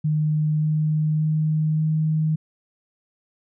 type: tone with pitch steps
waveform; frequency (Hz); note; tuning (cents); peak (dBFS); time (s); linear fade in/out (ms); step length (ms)
sine; 153.1 / 154.16 / 155.24 / 156.32; D#3 / D#3 / D#3 / D#3; -28 / -16 / -4 / +8; -18; 0.04-2.36; 10; 580
effects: none